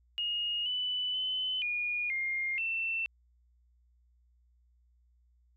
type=tone with pitch steps; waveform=sine; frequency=2863 / 2988 / 3029 / 2440 / 2121 / 2682 Hz; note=F7 / F#7 / F#7 / D#7 / C7 / E7; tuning=+42 / +16 / +40 / -34 / +23 / +29 cents; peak=-30 dBFS; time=0.18-3.06 s; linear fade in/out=0 ms; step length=480 ms; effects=added 60 Hz sine -64 dBFS peak until 5.56 s